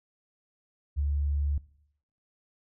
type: tone with ADSR envelope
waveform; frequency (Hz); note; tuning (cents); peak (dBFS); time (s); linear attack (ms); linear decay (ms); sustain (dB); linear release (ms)
sine; 72; D2; -34; -23; 0.96-1.58; 32; 4; -2; 3
effects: noise-tail reverb RT60 0.7 s tail -20 dB re dry